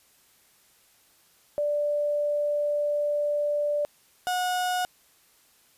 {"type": "tone pair in turn", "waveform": ["sine", "35% pulse"], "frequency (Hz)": [587.3, 727.5], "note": ["D5", "F#5"], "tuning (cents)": [0, -29], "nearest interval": "major third", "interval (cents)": 371, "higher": "second", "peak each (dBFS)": -23, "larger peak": "neither", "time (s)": [[1.58, 3.85], [4.27, 4.85]], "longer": "first", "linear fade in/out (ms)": 0, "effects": ["white hiss -61 dBFS RMS until 5.77 s", "resampled to 32000 Hz"]}